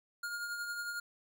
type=tone with tremolo; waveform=square; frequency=1419 Hz; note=F6; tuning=27 cents sharp; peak=-36 dBFS; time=0.23-1 s; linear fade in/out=5 ms; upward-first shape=triangle; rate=11 Hz; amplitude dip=45%; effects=none